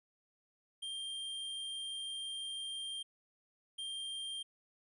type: tone bursts at uneven times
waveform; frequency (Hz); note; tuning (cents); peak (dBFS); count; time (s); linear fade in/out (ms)
square; 3183; G7; +26; -40; 2; 0.82-3.03 / 3.78-4.43; 10
effects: resampled to 24000 Hz

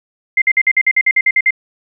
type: tone bursts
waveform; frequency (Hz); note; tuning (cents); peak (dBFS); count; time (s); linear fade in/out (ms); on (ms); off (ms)
sine; 2091; C7; -2; -8; 12; 0.37-1.507; 5; 48; 51
effects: none

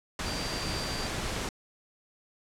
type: tone in noise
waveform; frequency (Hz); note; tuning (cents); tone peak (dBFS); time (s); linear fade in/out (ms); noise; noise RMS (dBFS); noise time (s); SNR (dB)
sine; 4699; D8; 0; -38; 0.26-1.07; 2; pink; -33; 0.19-1.49; -8
effects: low-pass 8000 Hz 12 dB/octave

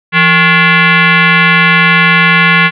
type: tone with frequency modulation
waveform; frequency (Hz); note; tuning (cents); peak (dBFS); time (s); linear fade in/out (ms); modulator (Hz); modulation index
sine; 170; F3; -46; -4; 0.12-2.71; 50; 628; 4.1
effects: none

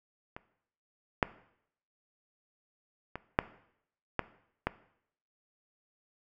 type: clicks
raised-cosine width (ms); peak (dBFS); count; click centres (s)
0.5; -26 / -8 / -22 / -7 / -12 / -13; 6; 0.365 / 1.228 / 3.156 / 3.389 / 4.193 / 4.67
effects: noise-tail reverb RT60 0.7 s tail -17 dB re dry

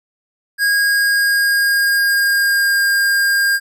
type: tone with pitch glide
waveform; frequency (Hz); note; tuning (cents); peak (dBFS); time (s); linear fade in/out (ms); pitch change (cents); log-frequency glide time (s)
square; 1636 to 1609.8; G#6 to G6; -26 to +46; -13; 0.58-3.6; 50; -28; 0.77-2.84
effects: none

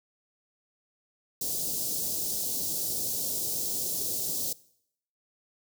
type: band-stop noise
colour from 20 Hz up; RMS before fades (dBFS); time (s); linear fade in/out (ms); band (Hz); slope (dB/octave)
white; -31; 1.41-4.53; 5; 580 to 4600; 24
effects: noise-tail reverb RT60 0.7 s tail -21 dB re dry + high-pass 80 Hz 12 dB/octave

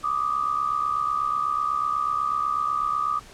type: tone pair together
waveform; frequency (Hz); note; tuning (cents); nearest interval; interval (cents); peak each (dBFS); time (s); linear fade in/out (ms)
sine; 1173.9 / 1242; D6 / D#6; -1 / -3; minor second; 98; -25; 0.03-3.2; 20
effects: pink hiss -47 dBFS RMS until 3.33 s + low-pass 9000 Hz 12 dB/octave

